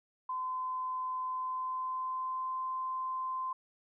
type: tone with pitch glide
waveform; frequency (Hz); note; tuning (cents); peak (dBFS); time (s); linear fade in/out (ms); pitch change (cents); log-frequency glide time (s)
sine; 1025 to 1036.9; C6 to C6; -36 to -16; -33; 0.29-3.53; 5; +20; 1.25-2.61
effects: none